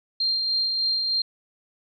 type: tone with tremolo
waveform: sine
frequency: 4186 Hz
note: C8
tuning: in tune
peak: -20 dBFS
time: 0.2-1.22 s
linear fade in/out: 5 ms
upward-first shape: sine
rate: 3.3 Hz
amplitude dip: 30%
effects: none